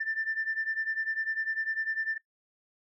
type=beating tone pair; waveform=sine; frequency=1776 / 1786 Hz; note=A6 / A6; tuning=+16 / +25 cents; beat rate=10 Hz; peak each=-31 / -33 dBFS; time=0-2.18 s; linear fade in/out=10 ms; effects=noise-tail reverb RT60 0.1 s tail -19 dB re dry + tanh soft clip ceiling -22 dBFS